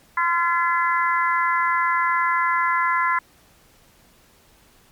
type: harmonic tone with a mistuned harmonic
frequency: 342.6 Hz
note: F4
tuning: 33 cents flat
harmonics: 3 / 4 / 5 / 6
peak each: -20 / -24 / -25 / -26 dBFS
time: 0.17-3.19 s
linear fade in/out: 5 ms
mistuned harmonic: 6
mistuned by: -20 cents
effects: pink hiss -55 dBFS RMS until 4.91 s + MP3 96 kbps